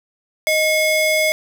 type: ring-modulated tone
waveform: square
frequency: 1396.9 Hz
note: F6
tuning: in tune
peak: -12 dBFS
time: 0.47-1.32 s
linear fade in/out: 0 ms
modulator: 773 Hz
effects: 7-bit